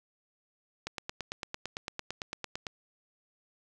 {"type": "click train", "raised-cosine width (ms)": 0.2, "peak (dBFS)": -18, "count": 17, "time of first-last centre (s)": [0.87, 2.668], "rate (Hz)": 8.9, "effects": []}